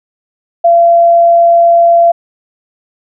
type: tone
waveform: sine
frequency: 682 Hz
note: F5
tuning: 41 cents flat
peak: -3 dBFS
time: 0.64-2.12 s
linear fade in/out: 10 ms
effects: none